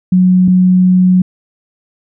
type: tone pair in turn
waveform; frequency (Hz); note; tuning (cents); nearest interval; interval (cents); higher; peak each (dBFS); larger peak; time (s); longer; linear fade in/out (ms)
sine; 183.3 / 183.3; F#3 / F#3; -16 / -16; unison; 0; neither; -5; neither; 0.12-0.48 / 0.48-1.22; second; 5
effects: none

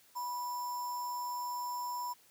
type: tone with sample-and-hold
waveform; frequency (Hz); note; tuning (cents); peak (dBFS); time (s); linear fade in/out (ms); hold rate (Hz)
sine; 981; B5; -12; -35; 0.15-2.14; 20; 6300
effects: white hiss -64 dBFS RMS until 2.3 s + high-pass 60 Hz 12 dB/octave

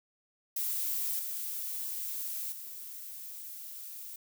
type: noise with level steps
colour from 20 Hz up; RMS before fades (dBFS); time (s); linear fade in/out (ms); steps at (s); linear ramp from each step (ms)
violet; -33 / -37 / -44; 0.56-4.16; 5; 1.19 / 2.52; 2
effects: none

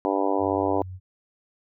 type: harmonic tone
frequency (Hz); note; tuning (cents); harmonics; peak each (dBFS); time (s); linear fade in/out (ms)
98; G2; 0; 3 / 4 / 5 / 6 / 7 / 8 / 9 / 10; -27 / -28 / -29 / -30 / -30 / -31 / -32 / -32; 0.05-0.82; 0
type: tone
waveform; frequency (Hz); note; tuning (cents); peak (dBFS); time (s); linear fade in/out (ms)
sine; 92.5; F#2; 0; -34; 0.38-1; 50
effects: none

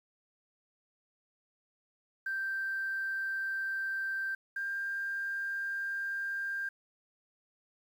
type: tone pair in turn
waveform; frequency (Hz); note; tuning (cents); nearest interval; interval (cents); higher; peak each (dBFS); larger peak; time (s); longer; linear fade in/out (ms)
sine; 1568 / 1592.6; G6 / G6; 0 / +27; unison; 27; second; -31 / -32; first; 2.26-4.35 / 4.56-6.69; second; 5
effects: tanh soft clip ceiling -27 dBFS + 10-bit

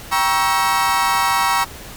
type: chord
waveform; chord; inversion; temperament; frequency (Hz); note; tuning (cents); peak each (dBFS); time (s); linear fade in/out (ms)
35% pulse; G diminished seventh; none; equal with one note detuned; 784 / 948.6 / 1108.7 / 1318.5; G5 / Bb5 / Db6 / Fb6; 0 / +30 / 0 / 0; -21 / -17 / -19 / -21; 0.11-1.65; 20
effects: pink hiss -36 dBFS RMS until 1.96 s

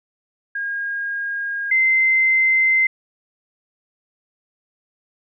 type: tone pair in turn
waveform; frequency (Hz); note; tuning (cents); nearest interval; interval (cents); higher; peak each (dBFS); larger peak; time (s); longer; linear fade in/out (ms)
sine; 1626 / 2073; G#6 / C7; -37 / -17; major third; 420; second; -22 / -13; second; 0.55-1.71 / 1.71-2.87; neither; 5
effects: none

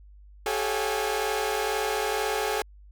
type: tone cluster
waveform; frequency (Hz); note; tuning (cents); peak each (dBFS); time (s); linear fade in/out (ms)
sawtooth; 391.3 / 433.4 / 550 / 718 / 816; G4 / A4 / C#5 / F5 / G#5; -3 / -26 / -14 / +48 / -31; -29 / -25 / -31 / -32 / -28; 0.46-2.62; 2
effects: added 50 Hz sine -47 dBFS peak until 2.91 s

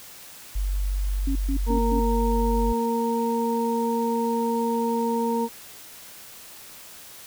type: tone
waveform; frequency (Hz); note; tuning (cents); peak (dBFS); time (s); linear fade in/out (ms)
sine; 48.05; G1; -34; -22; 0.55-2.73; 10
type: tone bursts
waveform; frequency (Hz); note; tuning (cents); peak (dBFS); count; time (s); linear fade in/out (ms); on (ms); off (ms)
sine; 274.1; C#4; -19; -25; 4; 1.27-2; 5; 85; 130
type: harmonic tone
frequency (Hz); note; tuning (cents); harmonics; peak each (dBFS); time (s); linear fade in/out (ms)
231.6; A#3; -11; 1 / 2 / 4; -25 / -26 / -27; 1.66-5.49; 50
effects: white hiss -44 dBFS RMS until 7.26 s

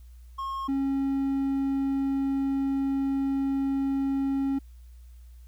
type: tone pair in turn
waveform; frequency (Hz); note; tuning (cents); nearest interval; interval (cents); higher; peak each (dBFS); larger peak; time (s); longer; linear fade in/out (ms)
triangle; 1081 / 272.8; C#6 / C#4; -44 / -28; 2 octaves; 2384; first; -28 / -22; second; 0.38-0.68 / 0.68-4.59; second; 10
effects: added 60 Hz sine -45 dBFS peak until 5.47 s + white hiss -67 dBFS RMS until 5.47 s

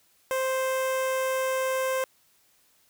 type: tone with notch filter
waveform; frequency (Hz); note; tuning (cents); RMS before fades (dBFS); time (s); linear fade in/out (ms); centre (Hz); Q
sawtooth; 523.3; C5; 0; -27; 0.31-2.04; 0; 4300; 1.4
effects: white hiss -64 dBFS RMS until 2.89 s

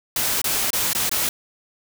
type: noise with dropouts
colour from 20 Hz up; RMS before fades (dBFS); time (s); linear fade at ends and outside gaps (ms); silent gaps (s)
white; -22; 0.16-1.29; 2; 0.417-0.442 / 0.705-0.731 / 0.932-0.949 / 1.094-1.114
effects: none

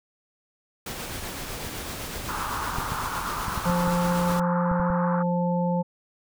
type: noise with tremolo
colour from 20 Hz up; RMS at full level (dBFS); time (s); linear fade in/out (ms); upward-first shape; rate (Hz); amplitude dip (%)
pink; -33; 0.86-4.4; 5; sine; 7.9; 25
type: band-pass noise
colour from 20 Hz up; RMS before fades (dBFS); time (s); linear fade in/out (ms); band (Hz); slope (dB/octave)
white; -32; 2.28-5.23; 10; 870 to 1400; 48
type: clicks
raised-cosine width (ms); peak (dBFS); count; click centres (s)
5; -19; 9; 2.785 / 2.921 / 3.482 / 3.577 / 3.698 / 3.876 / 4.715 / 4.799 / 4.902
type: harmonic tone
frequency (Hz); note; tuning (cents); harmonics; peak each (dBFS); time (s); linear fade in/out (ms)
175.6; F3; +10; 1 / 3 / 5; -23 / -28 / -30; 3.65-5.83; 20
effects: none

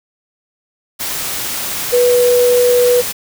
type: tone in noise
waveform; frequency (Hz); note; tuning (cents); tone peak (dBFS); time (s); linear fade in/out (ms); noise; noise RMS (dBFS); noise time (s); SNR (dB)
sine; 490; B4; -14; -8; 1.92-3.02; 20; white; -21; 0.99-3.13; +10
effects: none

